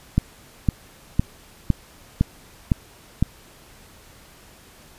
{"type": "click train", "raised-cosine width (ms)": 5, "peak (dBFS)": -4, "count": 7, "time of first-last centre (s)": [0.18, 3.226], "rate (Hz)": 1.97, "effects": ["pink hiss -49 dBFS RMS until 4.98 s", "resampled to 32000 Hz"]}